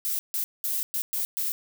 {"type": "noise bursts at uneven times", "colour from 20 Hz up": "violet", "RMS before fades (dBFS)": -28, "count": 6, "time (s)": [[0.05, 0.19], [0.34, 0.44], [0.64, 0.83], [0.94, 1.02], [1.13, 1.25], [1.37, 1.52]], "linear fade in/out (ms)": 0, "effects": []}